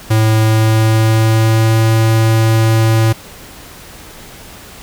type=tone with pitch glide; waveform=square; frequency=110 to 111.86 Hz; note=A2 to A2; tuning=0 to +29 cents; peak=-9 dBFS; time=0.1-3.13 s; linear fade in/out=10 ms; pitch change=+29 cents; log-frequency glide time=0.41-1.8 s; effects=pink hiss -35 dBFS RMS until 4.82 s